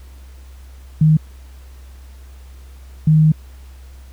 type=tone pair in turn; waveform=sine; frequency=155.56 / 155.56 Hz; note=D#3 / D#3; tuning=0 / 0 cents; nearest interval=unison; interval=0 cents; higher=neither; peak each=-8 dBFS; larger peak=neither; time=1.01-1.17 / 3.07-3.32 s; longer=second; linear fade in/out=5 ms; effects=added 65 Hz sine -36 dBFS peak until 4.12 s + pink hiss -51 dBFS RMS until 4.12 s